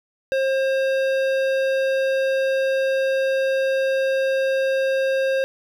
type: tone with hard clipping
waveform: sine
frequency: 534 Hz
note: C5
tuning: 35 cents sharp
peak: -20 dBFS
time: 0.32-5.44 s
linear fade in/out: 0 ms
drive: 13 dB
effects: none